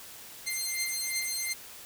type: beating tone pair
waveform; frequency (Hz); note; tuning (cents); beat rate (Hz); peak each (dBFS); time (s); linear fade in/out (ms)
10% pulse; 2093 / 2095.8; C7 / C7; 0 / +2; 2.8; -24; 0.46-1.54; 20
effects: white hiss -47 dBFS RMS until 1.85 s